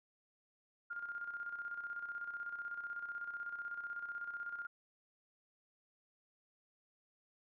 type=tone with tremolo; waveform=sine; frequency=1408 Hz; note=F6; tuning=14 cents sharp; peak=-39 dBFS; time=0.9-4.67 s; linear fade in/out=10 ms; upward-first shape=square; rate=16 Hz; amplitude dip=55%; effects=none